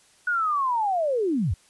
sine linear sweep, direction down, 1480 to 65.41 Hz, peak -21 dBFS, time 0.27-1.54 s, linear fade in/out 5 ms, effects white hiss -58 dBFS RMS until 1.69 s + resampled to 24000 Hz

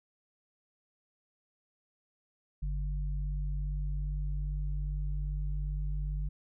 sine tone pair together, 48.79 / 146.2 Hz, G1 / D3, -7 / -7 cents, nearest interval octave + perfect fifth, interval 1900 cents, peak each -31 / -39 dBFS, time 2.62-6.29 s, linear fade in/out 10 ms, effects none

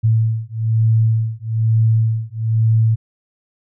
sine beating tone pair, 111.3 / 112.4 Hz, A2 / A2, +20 / +37 cents, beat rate 1.1 Hz, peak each -16 dBFS, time 0.03-2.96 s, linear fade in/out 20 ms, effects none

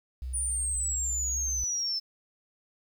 sine tone with pitch glide, 63.7 to 64.4 Hz, C2 to C2, -46 to -27 cents, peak -32 dBFS, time 0.22-1.64 s, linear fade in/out 0 ms, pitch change +19 cents, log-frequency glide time 1.38-1.52 s
sine exponential sweep, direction down, 9520 to 5250 Hz, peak -27 dBFS, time 0.33-2 s, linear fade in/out 20 ms
effects tanh soft clip ceiling -22 dBFS + 10-bit

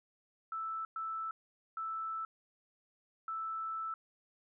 sine tone bursts at uneven times, 1318.5 Hz, E6, in tune, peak -36 dBFS, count 4, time 0.52-0.85 / 0.96-1.31 / 1.77-2.25 / 3.28-3.94 s, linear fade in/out 2 ms, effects none

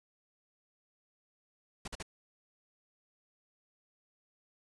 pink noise bursts, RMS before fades -41 dBFS, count 3, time 1.85-2.027 s, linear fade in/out 5 ms, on 29 ms, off 45 ms, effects resampled to 22050 Hz

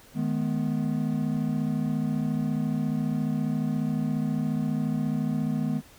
triangle chord, G# minor, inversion second, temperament equal with one note detuned, 155.56 / 212.4 / 246.9 Hz, D#3 / G#3 / B3, 0 / +39 / 0 cents, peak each -27 dBFS, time 0.14-5.82 s, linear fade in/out 50 ms, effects pink hiss -53 dBFS RMS until 5.98 s

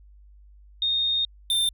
sine / square tone pair in turn, 3688 / 3591 Hz, A#7 / A7, -19 / +35 cents, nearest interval unison, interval 46 cents, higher first, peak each -21 dBFS, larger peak neither, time 0.82-1.25 / 1.5-1.69 s, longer first, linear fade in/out 2 ms, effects added 50 Hz sine -48 dBFS peak until 1.73 s

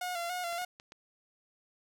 sawtooth tone with vibrato, 704 Hz, F5, 14 cents sharp, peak -30 dBFS, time 0.01-0.65 s, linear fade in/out 5 ms, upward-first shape square, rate 3.5 Hz, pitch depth 45 cents each way
clicks, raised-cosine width 0.2 ms, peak -32 dBFS, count 4, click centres 0.527 / 0.619 / 0.799 / 0.921 s
effects none

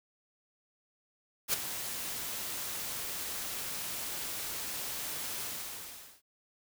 white noise with ADSR envelope, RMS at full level -27 dBFS, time 1.48-6.22 s, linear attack 53 ms, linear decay 13 ms, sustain -11 dB, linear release 800 ms, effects none

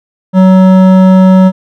sine tone with hard clipping, 187.3 Hz, F#3, 21 cents sharp, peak -3 dBFS, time 0.33-1.52 s, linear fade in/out 50 ms, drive 12 dB, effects none

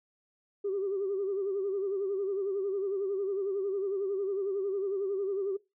sine tone with vibrato, 392 Hz, G4, in tune, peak -28 dBFS, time 0.64-5.57 s, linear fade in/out 10 ms, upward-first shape sine, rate 11 Hz, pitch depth 76 cents each way, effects noise-tail reverb RT60 0.2 s tail -19 dB re dry + tanh soft clip ceiling -24 dBFS

